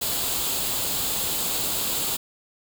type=noise with comb filter; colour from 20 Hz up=white; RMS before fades=-26 dBFS; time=0.01-2.17 s; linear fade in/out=10 ms; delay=0.26 ms; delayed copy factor=+0.55; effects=none